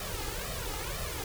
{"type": "noise with flanger", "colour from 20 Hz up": "pink", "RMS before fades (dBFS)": -36, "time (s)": [0, 1.24], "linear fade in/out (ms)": 2, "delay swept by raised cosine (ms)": [1.6, 2.43], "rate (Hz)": 2, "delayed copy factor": 0.8, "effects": []}